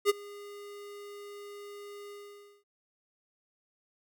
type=tone with ADSR envelope; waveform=square; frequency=408.1 Hz; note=G#4; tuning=30 cents flat; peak=-20 dBFS; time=0.05-2.64 s; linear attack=46 ms; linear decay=22 ms; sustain=-24 dB; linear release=540 ms; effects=none